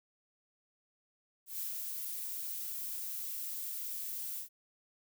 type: noise with ADSR envelope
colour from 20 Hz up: violet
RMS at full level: -38 dBFS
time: 1.46-4.49 s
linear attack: 130 ms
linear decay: 130 ms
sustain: -2 dB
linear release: 99 ms
effects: none